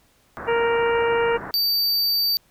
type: low-pass noise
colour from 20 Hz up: white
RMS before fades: -34 dBFS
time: 0.37-1.51 s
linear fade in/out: 0 ms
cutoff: 1700 Hz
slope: 48 dB/octave
type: harmonic tone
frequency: 466.2 Hz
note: A#4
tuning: in tune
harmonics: 1 / 2 / 3 / 4 / 5 / 6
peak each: -19 / -25 / -29 / -31 / -33 / -35 dBFS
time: 0.47-1.38 s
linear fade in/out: 20 ms
type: tone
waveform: square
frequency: 4625 Hz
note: D8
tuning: 27 cents flat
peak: -19 dBFS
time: 1.54-2.37 s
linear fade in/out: 0 ms
effects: pink hiss -60 dBFS RMS until 2.5 s